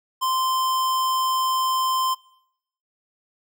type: tone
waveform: square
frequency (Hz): 1040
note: C6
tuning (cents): -11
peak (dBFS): -21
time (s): 0.21-2.15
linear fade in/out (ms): 20
effects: noise-tail reverb RT60 0.8 s tail -24 dB re dry